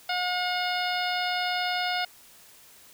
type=harmonic tone; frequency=721 Hz; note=F#5; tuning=45 cents flat; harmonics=1 / 2 / 3 / 4 / 5 / 6 / 7; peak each=-29 / -32 / -34 / -35 / -36 / -37 / -37 dBFS; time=0.09-2.05 s; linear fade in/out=5 ms; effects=white hiss -53 dBFS RMS until 2.93 s